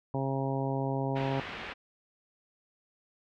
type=harmonic tone; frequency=135.3 Hz; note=C#3; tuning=42 cents flat; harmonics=1 / 2 / 3 / 4 / 5 / 6 / 7; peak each=-32 / -35 / -37 / -38 / -39 / -40 / -40 dBFS; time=0.14-1.4 s; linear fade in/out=2 ms
type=low-pass noise; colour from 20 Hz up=white; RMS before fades=-41 dBFS; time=1.15-1.74 s; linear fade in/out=20 ms; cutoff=2900 Hz; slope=24 dB/octave
effects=none